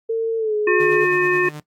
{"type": "tone with pitch glide", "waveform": "sine", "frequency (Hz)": [452.2, 421.9], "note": ["A4", "G#4"], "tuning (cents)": [47, 27], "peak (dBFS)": -17, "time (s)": [0.09, 1.05], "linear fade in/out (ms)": 10, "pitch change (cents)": -120, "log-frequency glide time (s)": [0.37, 0.55]}
{"type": "harmonic tone", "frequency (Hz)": 360.8, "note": "F#4", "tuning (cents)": -44, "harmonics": [1, 3, 5, 7], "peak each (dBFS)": [-17, -25, -21, -23], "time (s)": [0.67, 1.49], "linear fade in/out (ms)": 5}
{"type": "tone with tremolo", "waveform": "sawtooth", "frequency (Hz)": 150, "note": "D3", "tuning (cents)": 37, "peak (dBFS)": -26, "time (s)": [0.8, 1.6], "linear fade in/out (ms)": 2, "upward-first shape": "sine", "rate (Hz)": 9.4, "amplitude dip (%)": 50}
{"effects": ["noise-tail reverb RT60 0.1 s tail -18 dB re dry", "AAC 64 kbps"]}